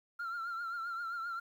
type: tone with vibrato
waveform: sine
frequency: 1375 Hz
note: F6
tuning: 27 cents flat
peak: -34 dBFS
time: 0.19-1.4 s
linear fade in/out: 10 ms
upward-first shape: triangle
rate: 7.6 Hz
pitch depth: 72 cents each way
effects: tanh soft clip ceiling -35 dBFS + 11-bit